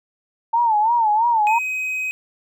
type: tone with vibrato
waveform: sine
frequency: 894 Hz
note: A5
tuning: 27 cents sharp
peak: -14 dBFS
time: 0.53-1.59 s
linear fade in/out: 10 ms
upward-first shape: sine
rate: 3 Hz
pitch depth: 120 cents each way
type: tone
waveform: triangle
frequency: 2523 Hz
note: D#7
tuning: 23 cents sharp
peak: -20 dBFS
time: 1.47-2.11 s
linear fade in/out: 0 ms
effects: none